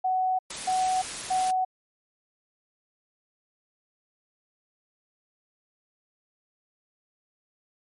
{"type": "tone bursts", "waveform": "sine", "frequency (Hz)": 746, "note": "F#5", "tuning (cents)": 14, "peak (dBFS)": -22, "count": 3, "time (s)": [0.04, 1.65], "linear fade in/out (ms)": 10, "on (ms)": 350, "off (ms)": 280}
{"type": "noise", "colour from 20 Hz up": "white", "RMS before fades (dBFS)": -35, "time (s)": [0.5, 1.51], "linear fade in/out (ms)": 5}
{"effects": ["MP3 48 kbps"]}